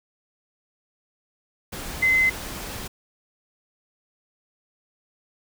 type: tone in noise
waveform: sine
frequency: 2054 Hz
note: C7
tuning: 33 cents flat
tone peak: -16 dBFS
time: 2.02-2.3 s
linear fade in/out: 10 ms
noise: pink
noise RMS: -34 dBFS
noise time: 1.72-2.88 s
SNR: +15 dB
effects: none